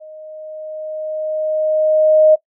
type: tone with level ramp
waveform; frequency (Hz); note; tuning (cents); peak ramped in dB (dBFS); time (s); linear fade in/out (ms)
sine; 621; D#5; -3; -34 to -5; 0-2.36; 20
effects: noise-tail reverb RT60 0.1 s tail -18 dB re dry